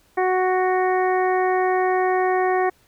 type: harmonic tone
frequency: 370 Hz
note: F#4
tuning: in tune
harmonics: 1 / 2 / 3 / 4 / 5 / 6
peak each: -20 / -21 / -28 / -35 / -28 / -36 dBFS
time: 0.17-2.7 s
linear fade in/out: 10 ms
effects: pink hiss -59 dBFS RMS until 2.87 s